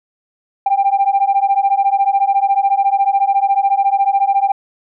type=beating tone pair; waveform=sine; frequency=784 / 798 Hz; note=G5 / G5; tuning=0 / +31 cents; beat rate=14 Hz; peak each=-13 dBFS; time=0.66-4.52 s; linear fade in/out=5 ms; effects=tanh soft clip ceiling -6 dBFS